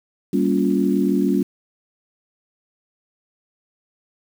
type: chord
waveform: sine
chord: G half-diminished seventh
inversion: none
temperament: just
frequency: 196 / 235.2 / 282.2 / 352.8 Hz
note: G3 / Bb3 / Db4 / F4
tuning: 0 / +16 / +31 / +18 cents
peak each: -20 / -23 / -20 / -23 dBFS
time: 0.33-1.43 s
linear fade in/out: 5 ms
effects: 7-bit